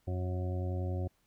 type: harmonic tone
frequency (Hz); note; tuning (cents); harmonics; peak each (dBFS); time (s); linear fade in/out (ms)
91; F#2; -28; 1 / 2 / 3 / 4 / 6 / 7 / 8; -32 / -44 / -45 / -43 / -45 / -51 / -49; 0.07-1.08; 10
effects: pink hiss -73 dBFS RMS until 1.26 s